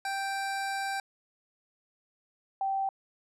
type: tone pair in turn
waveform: 25% pulse / sine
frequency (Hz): 784 / 778.1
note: G5 / G5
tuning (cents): 0 / -13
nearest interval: unison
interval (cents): 13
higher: first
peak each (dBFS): -27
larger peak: neither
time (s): 0.05-1 / 2.61-2.89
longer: first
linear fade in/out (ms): 2
effects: low-pass 11000 Hz 12 dB/octave